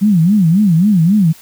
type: tone with vibrato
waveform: sine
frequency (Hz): 185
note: F#3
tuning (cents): 0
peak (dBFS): -7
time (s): 0.01-1.33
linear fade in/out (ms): 20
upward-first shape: sine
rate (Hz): 3.7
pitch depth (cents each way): 260
effects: white hiss -41 dBFS RMS until 1.41 s